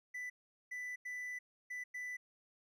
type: tone bursts at uneven times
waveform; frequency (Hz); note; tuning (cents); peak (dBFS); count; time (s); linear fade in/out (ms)
triangle; 1988; B6; +11; -39; 5; 0.14-0.3 / 0.71-0.96 / 1.05-1.39 / 1.7-1.84 / 1.94-2.17; 10
effects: none